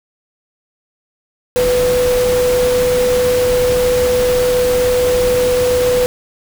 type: tone in noise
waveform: sine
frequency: 497.2 Hz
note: B4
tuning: 12 cents sharp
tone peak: -11 dBFS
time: 1.56-6.06 s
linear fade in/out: 0 ms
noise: pink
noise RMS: -22 dBFS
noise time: 1.56-6.06 s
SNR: +8 dB
effects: none